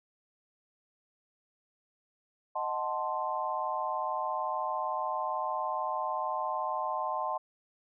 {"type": "chord", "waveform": "sine", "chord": "D# diminished seventh", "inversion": "none", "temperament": "equal", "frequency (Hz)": [622.3, 740, 880, 1046.5], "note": ["D#5", "F#5", "A5", "C6"], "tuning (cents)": [0, 0, 0, 0], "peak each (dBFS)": [-37, -37, -35, -34], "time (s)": [2.55, 7.38], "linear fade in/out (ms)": 10, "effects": []}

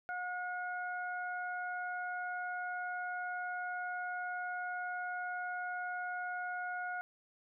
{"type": "harmonic tone", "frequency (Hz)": 722, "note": "F#5", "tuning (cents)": -43, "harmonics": [1, 2, 3], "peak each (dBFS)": [-40, -39, -54], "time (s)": [0.09, 7.01], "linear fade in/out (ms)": 0, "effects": []}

